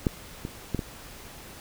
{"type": "clicks", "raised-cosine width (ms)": 3, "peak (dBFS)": [-9, -19, -13, -16], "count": 4, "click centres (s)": [0.068, 0.451, 0.747, 0.792], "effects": ["pink hiss -45 dBFS RMS until 1.6 s"]}